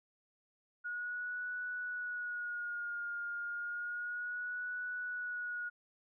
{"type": "tone with vibrato", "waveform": "sine", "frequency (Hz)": 1445, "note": "F#6", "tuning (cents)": -41, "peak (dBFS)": -37, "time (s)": [0.84, 5.7], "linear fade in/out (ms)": 20, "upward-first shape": "sine", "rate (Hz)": 0.31, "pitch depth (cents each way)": 37, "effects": []}